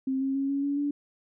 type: tone with pitch steps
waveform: sine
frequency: 264.9 / 269.4 / 273.9 / 278.6 / 283.3 / 288 Hz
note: C4 / C#4 / C#4 / C#4 / C#4 / D4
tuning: +22 / -49 / -21 / +9 / +38 / -34 cents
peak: -25 dBFS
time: 0.07-0.91 s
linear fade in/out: 5 ms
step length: 140 ms
effects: none